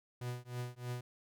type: tone with tremolo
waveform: 45% pulse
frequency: 123.1 Hz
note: B2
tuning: 5 cents flat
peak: -36 dBFS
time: 0.21-1.01 s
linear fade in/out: 5 ms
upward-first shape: triangle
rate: 3.2 Hz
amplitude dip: 100%
effects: none